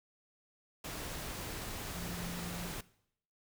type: tone in noise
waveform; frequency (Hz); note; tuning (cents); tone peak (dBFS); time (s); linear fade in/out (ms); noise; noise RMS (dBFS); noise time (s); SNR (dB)
sine; 174.61; F3; 0; -42; 1.95-2.72; 5; pink; -42; 0.84-2.81; -3
effects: noise-tail reverb RT60 0.7 s tail -20 dB re dry